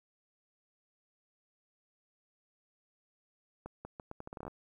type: accelerating click train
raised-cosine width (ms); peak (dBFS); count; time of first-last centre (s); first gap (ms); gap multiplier
1; -29; 13; 3.66-4.48; 190; 0.78
effects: 11-bit